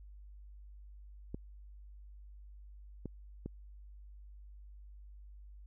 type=clicks; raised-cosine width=3 ms; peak=-27 dBFS; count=3; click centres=1.345 / 3.057 / 3.46 s; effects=added 50 Hz sine -50 dBFS peak until 5.66 s